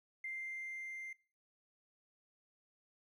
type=tone with level ramp; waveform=triangle; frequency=2093 Hz; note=C7; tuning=in tune; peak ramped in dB=-36 to -41 dBFS; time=0.24-1.13 s; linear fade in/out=5 ms; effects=noise-tail reverb RT60 0.4 s tail -24 dB re dry + tanh soft clip ceiling -38 dBFS